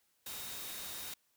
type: tone in noise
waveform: sine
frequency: 3729 Hz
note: A#7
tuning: in tune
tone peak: -51 dBFS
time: 0.26-1.14 s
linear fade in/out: 5 ms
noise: white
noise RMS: -44 dBFS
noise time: 0.26-1.14 s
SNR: -10 dB
effects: white hiss -75 dBFS RMS until 1.36 s